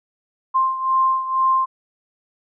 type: beating tone pair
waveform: sine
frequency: 1051 / 1053.1 Hz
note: C6 / C6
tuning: +7 / +11 cents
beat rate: 2.1 Hz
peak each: -17 / -22 dBFS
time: 0.54-1.66 s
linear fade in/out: 20 ms
effects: none